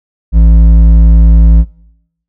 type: tone with hard clipping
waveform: sine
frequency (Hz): 55.5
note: A1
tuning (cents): +16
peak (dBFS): -3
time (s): 0.32-1.65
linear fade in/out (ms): 50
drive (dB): 7
effects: noise-tail reverb RT60 0.8 s tail -23 dB re dry